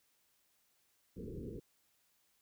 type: low-pass noise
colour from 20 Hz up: white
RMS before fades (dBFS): -45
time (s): 1.16-1.6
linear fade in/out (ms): 10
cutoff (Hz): 480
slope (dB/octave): 96
effects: white hiss -75 dBFS RMS until 2.41 s